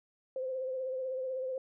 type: tone with vibrato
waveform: sine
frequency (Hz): 519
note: C5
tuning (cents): -14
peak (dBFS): -33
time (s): 0.36-1.58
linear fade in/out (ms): 2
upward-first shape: triangle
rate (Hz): 16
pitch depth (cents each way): 45
effects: none